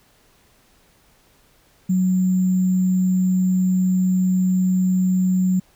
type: tone with sample-and-hold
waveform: sine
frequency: 184.6 Hz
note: F#3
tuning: 4 cents flat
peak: -15 dBFS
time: 1.89-5.6 s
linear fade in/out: 10 ms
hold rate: 7350 Hz
effects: pink hiss -57 dBFS RMS until 5.75 s